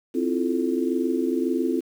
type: chord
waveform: sine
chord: F major seventh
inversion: second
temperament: just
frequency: 261.9 / 327.4 / 349.2 / 436.5 Hz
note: C4 / E4 / F4 / A4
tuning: +2 / -12 / 0 / -14 cents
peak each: -25 / -27 / -26 / -30 dBFS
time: 0.14-1.81 s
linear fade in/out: 20 ms
effects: 8-bit